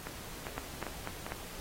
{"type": "two click trains", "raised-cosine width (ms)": 0.5, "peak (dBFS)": [-23, -21], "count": [4, 4], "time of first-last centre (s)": [[0.07, 1.265], [0.58, 1.321]], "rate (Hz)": [2.51, 4.05], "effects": ["pink hiss -46 dBFS RMS until 1.6 s", "AAC 48 kbps"]}